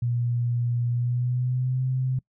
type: tone with pitch glide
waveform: sine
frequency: 120.1 to 129.47 Hz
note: B2 to C3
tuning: -48 to -18 cents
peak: -22 dBFS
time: 0.02-2.19 s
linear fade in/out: 5 ms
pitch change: +130 cents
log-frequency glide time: 0.9-1.83 s
effects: noise-tail reverb RT60 0.1 s tail -24 dB re dry